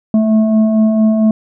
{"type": "tone with frequency modulation", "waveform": "sine", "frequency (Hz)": 219.2, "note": "A3", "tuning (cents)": -6, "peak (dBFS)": -8, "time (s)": [0.14, 1.31], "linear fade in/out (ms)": 2, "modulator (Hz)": 434, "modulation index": 0.56, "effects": []}